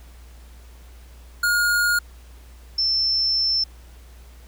square / sine tone pair in turn, 1429 / 5333 Hz, F6 / E8, +39 / +19 cents, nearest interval octave + major seventh, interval 2280 cents, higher second, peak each -18 dBFS, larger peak neither, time 1.43-1.99 / 2.78-3.64 s, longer second, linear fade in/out 5 ms, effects added 60 Hz sine -42 dBFS peak until 4.47 s + pink hiss -53 dBFS RMS until 4.47 s

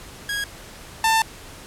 sawtooth tone pair in turn, 1646 / 892.3 Hz, G#6 / A5, -16 / +24 cents, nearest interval major seventh, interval 1060 cents, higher first, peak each -20 / -12 dBFS, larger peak second, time 0.29-0.44 / 1.04-1.22 s, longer second, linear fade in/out 2 ms, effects pink hiss -41 dBFS RMS until 1.66 s + low-pass 12000 Hz 12 dB/octave

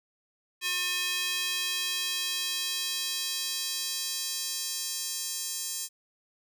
square tone with high-pass filter sweep, 360 Hz, F#4, 47 cents flat, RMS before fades -32 dBFS, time 0.61-5.89 s, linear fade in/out 50 ms, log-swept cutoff 2500 to 6600 Hz, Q 1.5, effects none

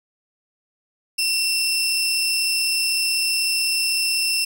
sawtooth tone pair together, 2713 / 5244 Hz, E7 / E8, +49 / -10 cents, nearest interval major seventh, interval 1141 cents, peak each -19 dBFS, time 1.18-4.45 s, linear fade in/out 10 ms, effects 9-bit

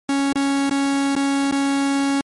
45% pulse tone with dropouts, 277.2 Hz, C#4, in tune, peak -17 dBFS, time 0.09-2.21 s, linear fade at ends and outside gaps 2 ms, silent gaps 0.327-0.356 / 0.696-0.71 / 1.153-1.163 / 1.513-1.523 s, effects MP3 48 kbps

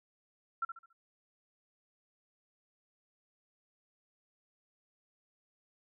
sine tone with echo, 1357 Hz, E6, 50 cents sharp, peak -30 dBFS, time 0.62-0.65 s, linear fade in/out 5 ms, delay 70 ms, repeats 4, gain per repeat -9 dB, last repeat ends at 0.93 s, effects none

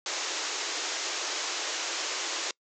white band-pass noise, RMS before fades -33 dBFS, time 0.06-2.51 s, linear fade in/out 2 ms, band 300 to 7300 Hz, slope 96 dB/octave, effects noise-tail reverb RT60 0.1 s tail -26 dB re dry

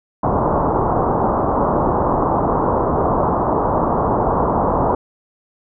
white low-pass noise, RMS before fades -17 dBFS, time 0.23-4.95 s, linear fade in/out 5 ms, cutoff 1100 Hz, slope 48 dB/octave, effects none

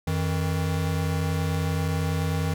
square tone pair together, 89.1 / 158.89 Hz, F2 / D#3, +35 / +37 cents, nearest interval minor seventh, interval 1002 cents, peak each -27 dBFS, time 0.07-2.54 s, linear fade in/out 5 ms, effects none

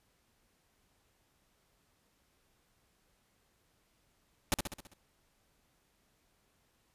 pink noise with echo, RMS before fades -28 dBFS, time 4.52-4.54 s, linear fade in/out 0 ms, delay 66 ms, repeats 6, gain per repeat -5 dB, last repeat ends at 4.936 s, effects pink hiss -73 dBFS RMS until 6.94 s + resampled to 32000 Hz

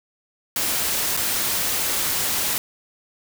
white noise with dropouts, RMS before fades -23 dBFS, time 0.56-2.58 s, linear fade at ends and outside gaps 1 ms, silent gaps 1.167-1.173 s, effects none

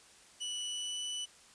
sawtooth tone with pitch glide, 2957 to 2976 Hz, F#7 to F#7, -2 to +9 cents, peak -33 dBFS, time 0.4-1.26 s, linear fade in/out 20 ms, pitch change +11 cents, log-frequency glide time 0.68-1.01 s, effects white hiss -59 dBFS RMS until 1.54 s + resampled to 22050 Hz

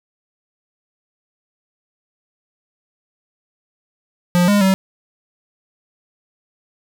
square tone with pitch steps, 176.7 / 204.4 / 191 Hz, F3 / G#3 / G3, +21 / -27 / -45 cents, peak -12 dBFS, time 4.35-4.74 s, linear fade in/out 0 ms, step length 130 ms, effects none

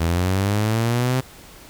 sawtooth linear sweep, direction up, 81 to 130.81 Hz, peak -14 dBFS, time 0-1.21 s, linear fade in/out 10 ms, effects pink hiss -44 dBFS RMS until 1.69 s

